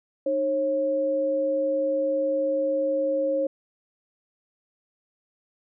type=tone pair together; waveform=sine; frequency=305.6 / 544 Hz; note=D#4 / C#5; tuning=-31 / -33 cents; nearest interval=minor seventh; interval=998 cents; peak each=-30 / -22 dBFS; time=0.26-3.47 s; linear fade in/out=5 ms; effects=none